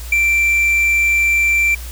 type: tone with ADSR envelope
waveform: triangle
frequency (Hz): 2349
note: D7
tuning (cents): 0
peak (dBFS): -8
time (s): 0.12-1.75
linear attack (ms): 5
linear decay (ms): 23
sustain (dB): -2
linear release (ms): 7
effects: added 60 Hz sine -27 dBFS peak until 1.91 s + white hiss -36 dBFS RMS until 1.91 s